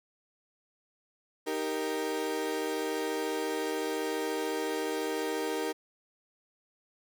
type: chord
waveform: 35% pulse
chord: Eb major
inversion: none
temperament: equal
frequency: 311.1 / 392 / 466.2 Hz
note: Eb4 / G4 / Bb4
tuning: 0 / 0 / 0 cents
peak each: -34 / -34 / -32 dBFS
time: 1.46-5.73 s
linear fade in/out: 20 ms
effects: none